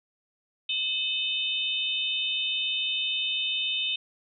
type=tone cluster; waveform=sine; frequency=2586 / 3024 / 3633 Hz; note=E7 / F#7 / A#7; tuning=-34 / +37 / -45 cents; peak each=-32 / -30 / -29 dBFS; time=0.69-3.96 s; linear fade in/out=5 ms; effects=none